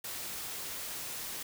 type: noise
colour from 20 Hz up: white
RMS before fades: -40 dBFS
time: 0.04-1.43 s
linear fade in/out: 5 ms
effects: none

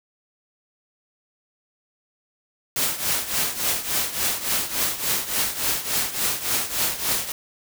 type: noise with tremolo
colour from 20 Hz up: white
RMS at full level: -21 dBFS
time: 2.76-7.32 s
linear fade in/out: 2 ms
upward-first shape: triangle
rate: 3.5 Hz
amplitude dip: 80%
effects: none

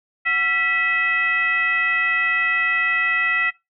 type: tone with frequency modulation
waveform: sine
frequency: 1964 Hz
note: B6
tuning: 10 cents flat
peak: -17 dBFS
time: 0.25-3.51 s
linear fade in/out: 20 ms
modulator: 611 Hz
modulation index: 0.87
effects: noise-tail reverb RT60 0.2 s tail -20 dB re dry

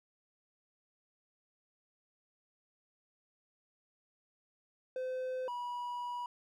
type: tone pair in turn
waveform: triangle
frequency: 513 / 972.3 Hz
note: C5 / B5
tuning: -34 / -27 cents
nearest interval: major seventh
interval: 1107 cents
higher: second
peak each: -33 / -35 dBFS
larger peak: first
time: 4.96-5.48 / 5.48-6.26 s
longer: second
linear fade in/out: 2 ms
effects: none

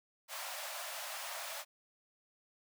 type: high-pass noise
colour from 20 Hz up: pink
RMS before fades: -43 dBFS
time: 0.28-1.65 s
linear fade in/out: 50 ms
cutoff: 560 Hz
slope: 96 dB/octave
effects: none

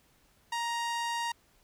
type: tone with low-pass filter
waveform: sawtooth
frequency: 937 Hz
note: A#5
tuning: 9 cents sharp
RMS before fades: -33 dBFS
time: 0.52-1.32 s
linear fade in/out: 5 ms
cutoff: 9000 Hz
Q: 0.73
effects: pink hiss -66 dBFS RMS until 1.63 s

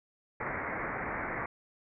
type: low-pass noise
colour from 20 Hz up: white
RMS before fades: -36 dBFS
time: 0.4-1.46 s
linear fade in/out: 5 ms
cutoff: 2200 Hz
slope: 96 dB/octave
effects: none

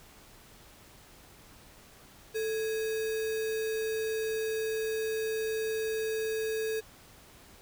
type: tone with sample-and-hold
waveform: sine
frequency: 440.3 Hz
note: A4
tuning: 1 cent sharp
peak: -29 dBFS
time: 2.34-6.81 s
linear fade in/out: 20 ms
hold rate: 2100 Hz
effects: pink hiss -55 dBFS RMS until 7.61 s

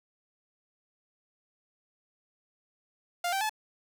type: tone with pitch steps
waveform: sawtooth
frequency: 701 / 777.8 / 863 Hz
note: F5 / G5 / A5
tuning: +6 / -14 / -34 cents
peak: -24 dBFS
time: 3.24-3.495 s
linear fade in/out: 5 ms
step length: 85 ms
effects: none

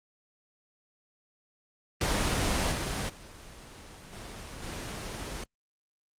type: noise with level steps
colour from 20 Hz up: pink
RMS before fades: -27 / -31 / -47 / -42 / -37 dBFS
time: 2.01-5.44 s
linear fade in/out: 2 ms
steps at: 2.71 / 3.08 / 4.12 / 4.62 s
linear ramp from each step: 20 ms
effects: low-pass 9000 Hz 12 dB/octave + Opus 24 kbps

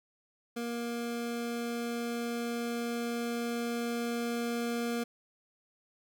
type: tone with level ramp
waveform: 25% pulse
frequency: 235.8 Hz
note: A#3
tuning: 20 cents sharp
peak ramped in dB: -30 to -27 dBFS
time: 0.56-5.04 s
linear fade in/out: 10 ms
effects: none

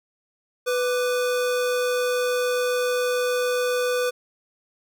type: tone pair together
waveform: square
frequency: 496.1 / 1179.9 Hz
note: B4 / D6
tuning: +8 / +8 cents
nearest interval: octave + minor third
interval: 1500 cents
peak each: -22 / -33 dBFS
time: 0.66-4.11 s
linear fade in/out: 20 ms
effects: none

